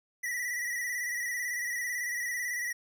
square tone with vibrato, 1942 Hz, B6, 30 cents flat, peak -32 dBFS, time 0.23-2.73 s, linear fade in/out 10 ms, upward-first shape square, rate 18 Hz, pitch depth 42 cents each way, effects none

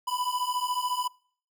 square beating tone pair, 987 / 1001 Hz, B5 / B5, -1 / +23 cents, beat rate 14 Hz, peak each -31 dBFS, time 0.07-1.08 s, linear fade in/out 10 ms, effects noise-tail reverb RT60 0.5 s tail -24 dB re dry

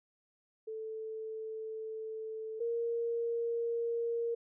sine tone pair in turn, 440 / 466.2 Hz, A4 / A#4, 0 / 0 cents, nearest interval minor second, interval 100 cents, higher second, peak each -38 / -31 dBFS, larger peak second, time 0.67-2.6 / 2.6-4.35 s, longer first, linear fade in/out 10 ms, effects none

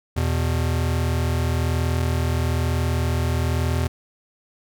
square tone pair together, 82.41 / 123.48 Hz, E2 / B2, 0 / 0 cents, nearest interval perfect fifth, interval 700 cents, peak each -22 / -25 dBFS, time 0.16-3.88 s, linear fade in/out 10 ms, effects none

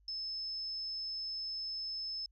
sine tone, 5230 Hz, E8, 15 cents flat, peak -37 dBFS, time 0.08-2.26 s, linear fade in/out 2 ms, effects added 50 Hz sine -64 dBFS peak until 2.31 s

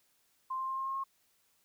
sine tone with pitch steps, 1046.5 / 1053.2 / 1059.9 / 1066.6 / 1073.4 / 1080.3 Hz, C6 / C6 / C6 / C6 / C6 / C#6, 0 / +11 / +22 / +33 / +44 / -45 cents, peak -33 dBFS, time 0.5-1.04 s, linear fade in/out 10 ms, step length 90 ms, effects white hiss -72 dBFS RMS until 1.64 s

